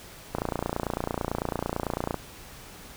click train, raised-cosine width 1 ms, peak -13 dBFS, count 53, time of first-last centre 0.35-2.143 s, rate 29 Hz, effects pink hiss -46 dBFS RMS until 2.96 s

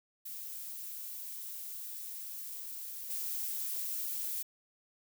violet noise with level steps, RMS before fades -43 / -37 dBFS, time 0.25-4.43 s, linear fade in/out 10 ms, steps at 3.1 s, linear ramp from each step 2 ms, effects none

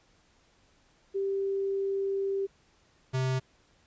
sine / square tone pair in turn, 392 / 130.29 Hz, G4 / C3, 0 / -7 cents, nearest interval octave + perfect fifth, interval 1907 cents, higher first, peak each -27 dBFS, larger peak neither, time 1.14-2.47 / 3.13-3.4 s, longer first, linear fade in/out 20 ms, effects pink hiss -65 dBFS RMS until 3.86 s + resampled to 16000 Hz

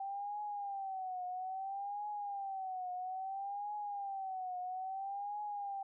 sine tone with vibrato, 778 Hz, G5, 13 cents flat, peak -38 dBFS, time 0-5.83 s, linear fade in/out 5 ms, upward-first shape triangle, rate 0.6 Hz, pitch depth 130 cents each way, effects none

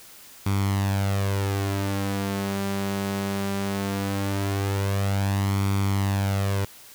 sawtooth tone with flanger, 98.7 Hz, G2, 12 cents sharp, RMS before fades -25 dBFS, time 0.46-6.65 s, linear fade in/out 5 ms, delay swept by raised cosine 0.87 to 5.37 ms, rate 0.19 Hz, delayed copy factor +0.6, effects white hiss -47 dBFS RMS until 6.94 s

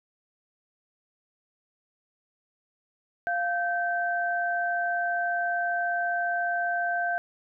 sine tone pair together, 698.5 / 1553.2 Hz, F5 / G6, 0 / -16 cents, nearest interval octave + major second, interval 1384 cents, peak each -27 / -28 dBFS, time 3.27-7.18 s, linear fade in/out 0 ms, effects none

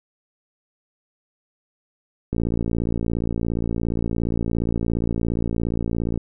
click train, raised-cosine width 3 ms, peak -11 dBFS, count 221, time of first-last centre 2.33-6.176 s, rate 57.2 Hz, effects none

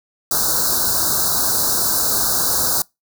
white band-stop noise, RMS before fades -18 dBFS, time 0.31-2.82 s, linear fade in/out 2 ms, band 1600 to 3900 Hz, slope 96 dB/octave, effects noise-tail reverb RT60 0.2 s tail -25 dB re dry

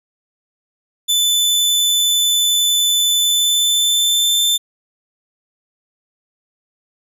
sawtooth tone with pitch glide, 3509 to 3552 Hz, A7 to A7, -5 to +16 cents, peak -10 dBFS, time 1.08-4.58 s, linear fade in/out 20 ms, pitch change +21 cents, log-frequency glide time 3.2-4.43 s, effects none

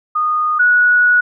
sine tone pair in turn, 1231 / 1463.9 Hz, D#6 / F#6, -19 / -19 cents, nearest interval minor third, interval 300 cents, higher second, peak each -13 / -8 dBFS, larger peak second, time 0.15-0.59 / 0.59-1.21 s, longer second, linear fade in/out 10 ms, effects none

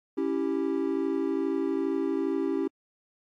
triangle chord, C# diminished, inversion none, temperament equal, 277.2 / 329.6 / 392 Hz, C#4 / E4 / G4, 0 / 0 / 0 cents, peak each -28 dBFS, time 0.17-2.68 s, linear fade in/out 10 ms, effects AAC 64 kbps

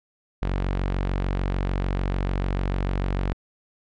sawtooth tone, 46.73 Hz, F#1, 18 cents sharp, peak -19 dBFS, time 0.42-3.33 s, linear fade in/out 0 ms, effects low-pass 3000 Hz 12 dB/octave

